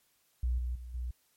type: tone with level steps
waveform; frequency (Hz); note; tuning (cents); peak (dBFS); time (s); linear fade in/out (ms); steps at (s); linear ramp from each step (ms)
sine; 61.1; B1; -18; -27 / -31 / -41 / -33; 0.43-1.11; 5; 0.58 / 0.75 / 0.94; 5
effects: white hiss -71 dBFS RMS until 1.36 s + MP3 64 kbps